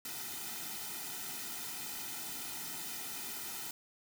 white noise with comb filter, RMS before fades -42 dBFS, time 0.05-3.71 s, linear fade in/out 2 ms, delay 1.8 ms, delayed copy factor -0.9, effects none

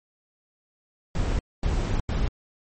brown noise bursts at uneven times, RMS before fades -24 dBFS, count 3, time 1.15-1.39 / 1.63-2 / 2.09-2.28 s, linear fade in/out 2 ms, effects MP3 32 kbps

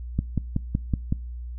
click train, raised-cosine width 5 ms, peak -10 dBFS, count 6, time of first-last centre 0.19-1.125 s, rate 5.35 Hz, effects noise-tail reverb RT60 0.4 s tail -25 dB re dry + added 60 Hz sine -32 dBFS peak until 1.58 s

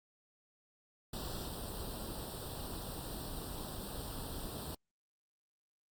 pink noise with comb filter, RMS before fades -42 dBFS, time 1.13-4.75 s, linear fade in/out 5 ms, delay 0.23 ms, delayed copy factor +0.9, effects Opus 48 kbps

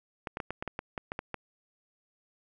clicks, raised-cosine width 0.5 ms, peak -19 dBFS, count 11, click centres 0.272 / 0.371 / 0.402 / 0.506 / 0.625 / 0.677 / 0.791 / 0.978 / 1.119 / 1.191 / 1.343 s, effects none

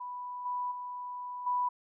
sine tone with level steps, 987.8 Hz, B5, in tune, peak -37 / -31 / -37 / -27 dBFS, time 0-1.69 s, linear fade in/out 10 ms, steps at 0.45 / 0.71 / 1.46 s, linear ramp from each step 10 ms, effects none

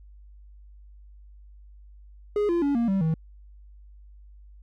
triangle tone with pitch steps, 415.3 / 343.2 / 283.7 / 234.4 / 193.74 / 160.12 Hz, G#4 / F4 / C#4 / A#3 / G3 / D#3, 0 / -30 / +40 / +10 / -20 / +50 cents, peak -19 dBFS, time 2.36-3.14 s, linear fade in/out 2 ms, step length 130 ms, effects added 50 Hz sine -46 dBFS peak until 4.62 s

